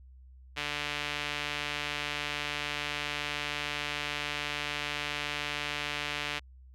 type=tone with band-pass filter; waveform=sawtooth; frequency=146.83 Hz; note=D3; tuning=in tune; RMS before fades=-35 dBFS; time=0.56-6.4 s; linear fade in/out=20 ms; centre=2700 Hz; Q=1.6; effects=added 64 Hz sine -50 dBFS peak until 6.74 s